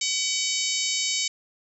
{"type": "harmonic tone", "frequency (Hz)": 756, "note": "F#5", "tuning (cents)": 37, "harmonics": [3, 4, 5, 6, 7, 8, 9, 10], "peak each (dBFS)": [-32, -32, -32, -32, -32, -32, -32, -32], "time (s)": [0.01, 1.28], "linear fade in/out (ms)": 5, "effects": []}